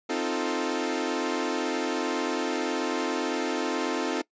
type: chord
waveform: sawtooth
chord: F dominant seventh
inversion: second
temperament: equal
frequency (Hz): 261.6 / 311.1 / 349.2 / 440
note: C4 / Eb4 / F4 / A4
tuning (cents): 0 / 0 / 0 / 0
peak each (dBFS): -28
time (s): 0.09-4.22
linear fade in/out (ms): 10
effects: noise-tail reverb RT60 0.1 s tail -21 dB re dry + resampled to 16000 Hz